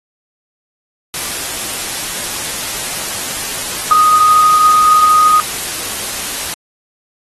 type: tone in noise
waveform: sine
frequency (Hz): 1244.5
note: D#6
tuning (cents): 0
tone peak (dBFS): -6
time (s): 3.91-5.4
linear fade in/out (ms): 0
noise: white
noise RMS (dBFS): -21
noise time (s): 1.14-6.54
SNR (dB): +12
effects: AAC 32 kbps